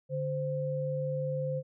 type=tone pair together; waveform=sine; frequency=145.8 / 519.6 Hz; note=D3 / C5; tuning=-12 / -12 cents; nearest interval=octave + minor seventh; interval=2200 cents; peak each=-33 / -32 dBFS; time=0.09-1.63 s; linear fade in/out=50 ms; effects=none